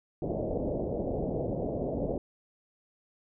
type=low-pass noise; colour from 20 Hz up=white; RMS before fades=-32 dBFS; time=0.22-2.18 s; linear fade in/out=2 ms; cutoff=650 Hz; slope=48 dB/octave; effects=none